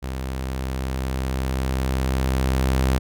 sawtooth tone with level ramp, 65.41 Hz, C2, in tune, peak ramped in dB -23 to -13 dBFS, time 0.02-2.99 s, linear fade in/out 20 ms, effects none

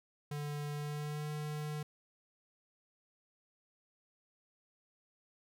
square tone with pitch glide, 146.83 to 150.44 Hz, D3 to D3, 0 to +42 cents, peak -38 dBFS, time 0.31-1.83 s, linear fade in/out 5 ms, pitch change +42 cents, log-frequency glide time 0.73-1.31 s, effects none

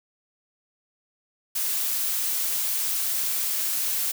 blue noise, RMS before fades -26 dBFS, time 1.55-4.12 s, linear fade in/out 10 ms, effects none

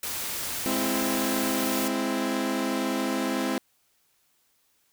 white noise, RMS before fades -32 dBFS, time 0.03-1.88 s, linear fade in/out 2 ms
sawtooth chord, Ab augmented, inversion none, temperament equal with one note detuned, 207.7 / 261.6 / 332.5 Hz, Ab3 / C4 / E4, 0 / 0 / +15 cents, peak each -28 / -24 / -27 dBFS, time 0.66-3.58 s, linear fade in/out 0 ms
effects white hiss -68 dBFS RMS until 4.92 s

